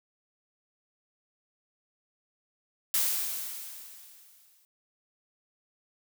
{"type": "noise with exponential decay", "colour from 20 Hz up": "blue", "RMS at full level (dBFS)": -25, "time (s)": [2.94, 4.65], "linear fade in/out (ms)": 1, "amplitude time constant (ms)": 370, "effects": []}